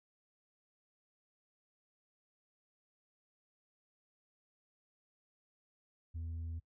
sine tone, 82.41 Hz, E2, in tune, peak -36 dBFS, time 6.14-6.6 s, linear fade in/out 20 ms, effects noise-tail reverb RT60 0.1 s tail -22 dB re dry + tanh soft clip ceiling -38 dBFS

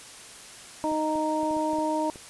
harmonic tone, 310 Hz, D#4, 6 cents flat, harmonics 1 / 2 / 3, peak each -28 / -29 / -28 dBFS, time 0.84-2.1 s, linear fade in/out 0 ms
clicks, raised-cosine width 2 ms, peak -30 dBFS, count 8, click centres 0.917 / 1.156 / 1.432 / 1.51 / 1.567 / 1.733 / 1.786 / 2.158 s
effects white hiss -45 dBFS RMS until 2.29 s + resampled to 24000 Hz

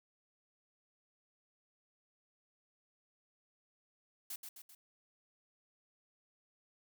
blue noise with echo, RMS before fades -43 dBFS, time 4.3-4.36 s, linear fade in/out 5 ms, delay 130 ms, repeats 3, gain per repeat -5 dB, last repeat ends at 4.75 s, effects none

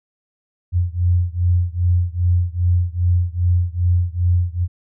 sine beating tone pair, 87.31 / 89.81 Hz, F2 / F2, 0 / +49 cents, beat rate 2.5 Hz, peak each -17 / -18 dBFS, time 0.72-4.68 s, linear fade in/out 50 ms, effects none

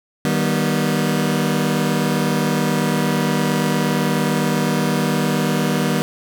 sawtooth chord, Eb augmented, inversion none, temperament just, 155.56 / 194.45 / 243.1 Hz, Eb3 / G3 / B3, 0 / -14 / -27 cents, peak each -17 dBFS, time 0.25-6.02 s, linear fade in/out 0 ms, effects none

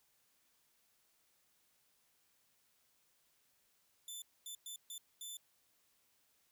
15% pulse tone bursts at uneven times, 3520 Hz, A7, in tune, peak -38 dBFS, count 5, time 4.08-4.22 / 4.46-4.55 / 4.66-4.76 / 4.9-4.98 / 5.21-5.37 s, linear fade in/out 2 ms, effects white hiss -75 dBFS RMS until 6.51 s

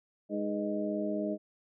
harmonic tone with a mistuned harmonic, 103.1 Hz, G#2, 12 cents flat, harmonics 2 / 3 / 4 / 5 / 6, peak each -35 / -35 / -39 / -46 / -35 dBFS, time 0.29-1.38 s, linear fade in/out 50 ms, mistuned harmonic 5, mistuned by -97 cents, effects none

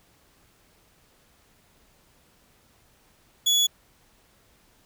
30% pulse tone, 3400 Hz, G#7, 40 cents sharp, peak -16 dBFS, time 3.46-3.67 s, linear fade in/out 10 ms, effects pink hiss -61 dBFS RMS until 4.85 s

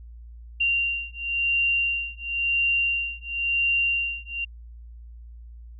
sine beating tone pair, 2770 / 2770.96 Hz, F7 / F7, -15 / -14 cents, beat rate 0.96 Hz, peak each -25 dBFS, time 0.6-4.45 s, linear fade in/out 10 ms, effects added 58 Hz sine -40 dBFS peak until 5.79 s

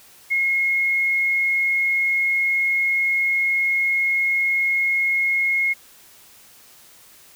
sine tone, 2159 Hz, C#7, 46 cents flat, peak -17 dBFS, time 0.3-5.74 s, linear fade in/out 20 ms, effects white hiss -49 dBFS RMS until 7.35 s

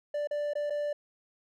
triangle tone with dropouts, 587.3 Hz, D5, in tune, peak -27 dBFS, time 0.14-0.93 s, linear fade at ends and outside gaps 5 ms, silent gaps 0.273-0.31 / 0.535-0.553 / 0.699-0.704 s, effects none

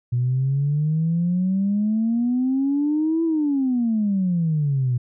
sine exponential two-way sweep, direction up then down, 120.1 to 333 to 120.1 Hz, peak -17 dBFS, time 0.12-4.98 s, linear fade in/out 10 ms, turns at 3.24 s, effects tanh soft clip ceiling -13 dBFS

